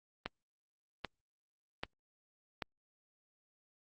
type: click train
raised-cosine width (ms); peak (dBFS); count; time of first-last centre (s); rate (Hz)
0.3; -20; 4; 0.26-2.622; 1.27
effects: Opus 32 kbps